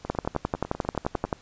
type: two click trains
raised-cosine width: 1 ms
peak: -10 / -19 dBFS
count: 15 / 13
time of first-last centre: 0.1-1.328 / 0.05-1.25 s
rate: 11.4 / 10 Hz
effects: pink hiss -54 dBFS RMS until 1.41 s + resampled to 16000 Hz